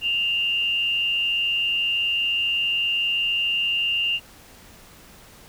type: tone with frequency modulation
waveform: sine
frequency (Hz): 2794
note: F7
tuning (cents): 0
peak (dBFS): -20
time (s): 0.01-4.2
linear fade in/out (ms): 50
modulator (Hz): 173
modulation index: 0.36
effects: pink hiss -48 dBFS RMS until 5.48 s